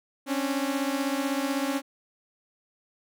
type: beating tone pair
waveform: sawtooth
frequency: 270 / 286 Hz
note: C#4 / D4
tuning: -45 / -46 cents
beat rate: 16 Hz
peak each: -24 / -26 dBFS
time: 0.26-1.82 s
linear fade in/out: 50 ms
effects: none